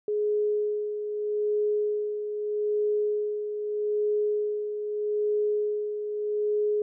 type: tone with tremolo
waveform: sine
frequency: 419.4 Hz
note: G#4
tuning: 17 cents sharp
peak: -22 dBFS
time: 0.08-6.82 s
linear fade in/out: 2 ms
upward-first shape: sine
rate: 0.8 Hz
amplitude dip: 55%
effects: none